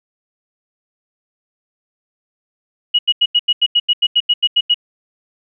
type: tone bursts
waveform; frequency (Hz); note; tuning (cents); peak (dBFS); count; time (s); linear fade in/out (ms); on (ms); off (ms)
sine; 2905; F#7; -32; -9; 14; 2.94-4.744; 10; 49; 86
effects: none